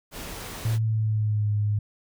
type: noise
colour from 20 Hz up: pink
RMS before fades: -37 dBFS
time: 0.11-0.79 s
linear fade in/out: 50 ms
type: tone with pitch glide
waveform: sine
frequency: 111.9 to 104.41 Hz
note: A2 to G#2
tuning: +30 to +10 cents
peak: -21 dBFS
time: 0.65-1.79 s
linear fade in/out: 5 ms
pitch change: -120 cents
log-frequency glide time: 0.75-1.5 s
effects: none